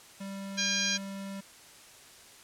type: tone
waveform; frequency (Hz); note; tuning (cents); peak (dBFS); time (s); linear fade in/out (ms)
square; 196; G3; 0; -38; 0.2-1.41; 10
type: harmonic tone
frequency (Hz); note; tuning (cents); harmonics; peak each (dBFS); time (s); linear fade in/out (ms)
807; G#5; -50; 2 / 3 / 4 / 5 / 6 / 7 / 8; -35 / -35 / -35 / -35 / -35 / -35 / -35; 0.57-0.98; 20
effects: white hiss -53 dBFS RMS until 2.43 s + low-pass 10000 Hz 12 dB/octave